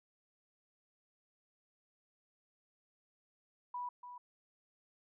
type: tone with echo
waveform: sine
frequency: 982 Hz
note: B5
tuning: 10 cents flat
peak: -38 dBFS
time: 3.74-3.89 s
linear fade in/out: 5 ms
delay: 290 ms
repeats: 1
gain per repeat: -9 dB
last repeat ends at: 4.18 s
effects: none